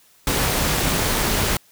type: noise with amplitude modulation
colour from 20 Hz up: pink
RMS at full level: -18 dBFS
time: 0.27-1.57 s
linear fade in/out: 2 ms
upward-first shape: sine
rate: 220 Hz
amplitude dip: 55%
effects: white hiss -55 dBFS RMS until 1.71 s